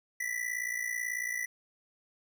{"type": "ring-modulated tone", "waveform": "square", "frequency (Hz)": 1975.5, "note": "B6", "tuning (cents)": 0, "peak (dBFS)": -30, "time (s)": [0.2, 1.46], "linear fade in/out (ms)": 5, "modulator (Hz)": 29.1, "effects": []}